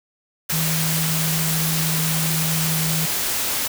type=tone in noise; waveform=sine; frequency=160 Hz; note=D#3; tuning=49 cents sharp; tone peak=-22 dBFS; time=0.52-3.06 s; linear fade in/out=10 ms; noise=white; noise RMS=-23 dBFS; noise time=0.49-3.68 s; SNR=-2 dB; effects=none